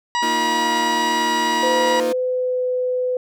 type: harmonic tone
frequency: 962 Hz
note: B5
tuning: 46 cents flat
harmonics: 1 / 2 / 3 / 4 / 5 / 6 / 8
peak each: -19 / -25 / -29 / -31 / -33 / -35 / -37 dBFS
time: 0.15-2 s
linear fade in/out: 0 ms
type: chord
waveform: sawtooth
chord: Bb suspended fourth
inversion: none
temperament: equal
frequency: 233.1 / 311.1 / 349.2 Hz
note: Bb3 / Eb4 / F4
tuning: 0 / 0 / 0 cents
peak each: -24 dBFS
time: 0.22-2.13 s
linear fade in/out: 10 ms
type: tone with pitch glide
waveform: sine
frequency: 510 to 503.3 Hz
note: C5 to B4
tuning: -44 to +33 cents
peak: -18 dBFS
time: 1.63-3.17 s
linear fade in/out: 2 ms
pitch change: -23 cents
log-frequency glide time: 1.82-2.66 s
effects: none